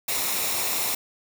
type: noise with comb filter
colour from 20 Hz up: white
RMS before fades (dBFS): -26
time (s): 0.08-0.95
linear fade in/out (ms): 5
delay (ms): 0.64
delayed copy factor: -0.5
effects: none